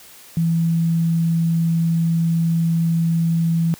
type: tone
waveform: sine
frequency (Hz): 165.8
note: E3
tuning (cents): +10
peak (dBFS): -15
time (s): 0.37-3.74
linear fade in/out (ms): 0
effects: white hiss -44 dBFS RMS until 3.79 s + high-pass 60 Hz 12 dB/octave